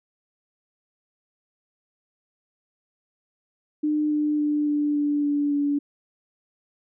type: tone with pitch steps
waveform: sine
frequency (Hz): 301.6 / 299.2 / 296.8 / 294.4 / 292 / 289.6 / 287.3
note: D4 / D4 / D4 / D4 / D4 / D4 / D4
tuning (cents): +46 / +32 / +18 / +4 / -10 / -24 / -38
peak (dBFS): -20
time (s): 3.83-5.79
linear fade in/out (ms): 10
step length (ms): 280
effects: none